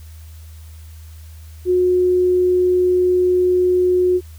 sine tone, 362.8 Hz, F#4, 34 cents flat, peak -12 dBFS, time 1.65-4.21 s, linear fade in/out 50 ms, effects added 79 Hz sine -35 dBFS peak until 4.38 s + white hiss -50 dBFS RMS until 4.38 s

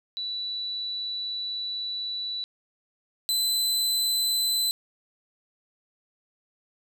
sine / sawtooth tone pair in turn, 3952 / 4028 Hz, B7 / B7, 0 / +33 cents, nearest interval unison, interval 33 cents, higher second, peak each -29 / -20 dBFS, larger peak second, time 0.17-2.44 / 3.29-4.71 s, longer first, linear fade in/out 0 ms, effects none

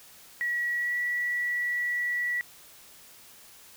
sine tone with pitch glide, 1925 to 1945.1 Hz, B6 to B6, -45 to -27 cents, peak -26 dBFS, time 0.41-2.41 s, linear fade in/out 0 ms, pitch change +18 cents, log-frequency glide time 0.76-0.97 s, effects white hiss -52 dBFS RMS until 3.76 s

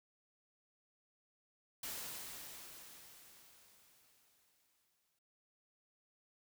white noise with exponential decay, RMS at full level -43 dBFS, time 1.83-5.19 s, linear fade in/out 5 ms, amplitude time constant 730 ms, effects none

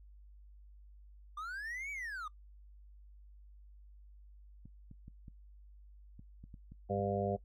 triangle linear two-way sweep, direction up then down, 1174.7 to 2306 to 1174.7 Hz, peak -38 dBFS, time 1.37-2.28 s, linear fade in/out 5 ms, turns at 1.91 s
clicks, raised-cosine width 5 ms, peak -39 dBFS, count 9, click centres 4.656 / 4.913 / 5.081 / 5.282 / 6.194 / 6.44 / 6.542 / 6.72 / 6.993 s
harmonic tone, 100 Hz, G2, 35 cents sharp, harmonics 1 / 2 / 4 / 5 / 6 / 7, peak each -39 / -39 / -39 / -39 / -39 / -39 dBFS, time 6.89-7.37 s, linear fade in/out 20 ms
effects noise-tail reverb RT60 0.1 s tail -20 dB re dry + added 50 Hz sine -54 dBFS peak until 7.44 s

